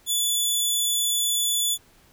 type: tone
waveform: 15% pulse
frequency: 3456 Hz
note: A7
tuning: 32 cents flat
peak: -14 dBFS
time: 0.06-1.78 s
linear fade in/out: 50 ms
effects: pink hiss -57 dBFS RMS until 2.12 s